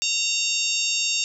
harmonic tone, 922 Hz, A#5, 19 cents flat, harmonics 3 / 4 / 5 / 6 / 7 / 8, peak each -26 / -28 / -30 / -29 / -30 / -29 dBFS, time 0.02-1.24 s, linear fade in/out 0 ms, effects none

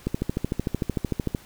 click train, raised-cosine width 3 ms, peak -11 dBFS, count 18, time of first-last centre 0.07-1.348 s, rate 13.3 Hz, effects pink hiss -50 dBFS RMS until 1.45 s

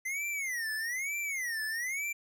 square tone with vibrato, 2024 Hz, B6, 42 cents sharp, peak -33 dBFS, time 0.05-2.13 s, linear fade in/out 10 ms, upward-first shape sine, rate 1.1 Hz, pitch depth 260 cents each way, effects none

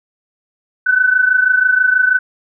sine tone pair together, 1500 / 1526.2 Hz, F#6 / G6, +23 / -47 cents, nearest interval unison, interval 30 cents, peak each -11 / -15 dBFS, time 0.86-2.19 s, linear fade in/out 10 ms, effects none

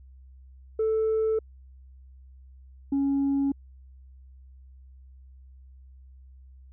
sine tone pair in turn, 440 / 277.2 Hz, A4 / C#4, 0 / 0 cents, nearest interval minor sixth, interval 800 cents, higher first, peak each -20 dBFS, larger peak neither, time 0.79-1.39 / 2.92-3.52 s, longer neither, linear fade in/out 5 ms, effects tanh soft clip ceiling -20 dBFS + added 65 Hz sine -47 dBFS peak until 6.72 s

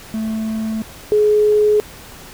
triangle / sine tone pair in turn, 220 / 421.6 Hz, A3 / G#4, 0 / +26 cents, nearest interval major seventh, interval 1126 cents, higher second, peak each -17 / -10 dBFS, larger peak second, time 0.14-0.82 / 1.12-1.8 s, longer neither, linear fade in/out 0 ms, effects pink hiss -38 dBFS RMS until 2.33 s

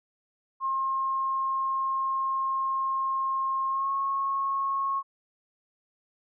sine tone with pitch glide, 1069 to 1092.1 Hz, C6 to C#6, +37 to -26 cents, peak -25 dBFS, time 0.6-5.03 s, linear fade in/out 50 ms, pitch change +37 cents, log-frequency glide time 3.69-3.91 s, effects none

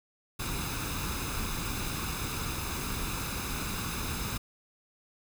pink noise with comb filter, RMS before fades -34 dBFS, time 0.39-4.38 s, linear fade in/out 10 ms, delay 0.79 ms, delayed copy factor +0.6, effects none

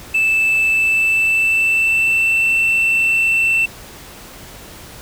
triangle tone with pitch glide, 2637 to 2678 Hz, E7 to E7, 0 to +27 cents, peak -10 dBFS, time 0.14-3.66 s, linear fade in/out 10 ms, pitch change +27 cents, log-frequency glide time 0.71-2.53 s, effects tanh soft clip ceiling -7 dBFS + pink hiss -37 dBFS RMS until 5.01 s

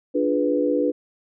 sine chord, D diminished seventh, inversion none, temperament equal, 293.7 / 349.2 / 415.3 / 493.9 Hz, D4 / F4 / Ab4 / Cb5, 0 / 0 / 0 / 0 cents, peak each -22 / -27 / -27 / -22 dBFS, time 0.14-0.92 s, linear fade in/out 20 ms, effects none

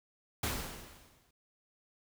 pink noise with exponential decay, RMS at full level -32 dBFS, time 0.43-1.31 s, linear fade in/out 5 ms, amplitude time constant 190 ms, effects none

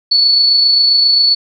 sine tone with amplitude modulation, 4435 Hz, C#8, in tune, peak -6 dBFS, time 0.11-1.35 s, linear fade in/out 10 ms, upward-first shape sine, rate 27.5 Hz, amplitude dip 30%, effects none

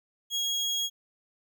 30% pulse tone, 3298 Hz, G#7, 13 cents flat, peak -24 dBFS, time 0.3-0.9 s, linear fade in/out 50 ms, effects none

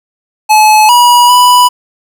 square tone with pitch steps, 858 / 969 / 987 Hz, A5 / B5 / B5, -44 / -33 / -1 cents, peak -3 dBFS, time 0.49-1.69 s, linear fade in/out 20 ms, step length 400 ms, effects 7-bit

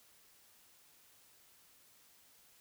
silence, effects white hiss -65 dBFS RMS until 2.6 s

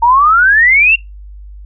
sine exponential sweep, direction up, 911 to 2787 Hz, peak -5 dBFS, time 0.02-0.96 s, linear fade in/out 10 ms, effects noise-tail reverb RT60 0.2 s tail -23 dB re dry + added 50 Hz sine -29 dBFS peak until 1.65 s

